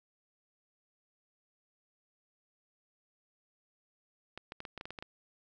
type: clicks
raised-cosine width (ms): 0.3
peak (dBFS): -26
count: 10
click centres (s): 4.376 / 4.521 / 4.604 / 4.652 / 4.777 / 4.811 / 4.855 / 4.906 / 4.988 / 5.025
effects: none